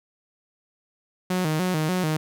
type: tone with vibrato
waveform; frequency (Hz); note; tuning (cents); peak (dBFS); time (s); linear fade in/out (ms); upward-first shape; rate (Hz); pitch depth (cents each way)
sawtooth; 168.8; E3; +41; -18; 1.3-2.17; 5; square; 3.4; 140
effects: none